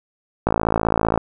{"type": "click train", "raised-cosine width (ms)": 1, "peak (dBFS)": -3, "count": 40, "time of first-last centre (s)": [0.47, 1.177], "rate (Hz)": 55.2, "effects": []}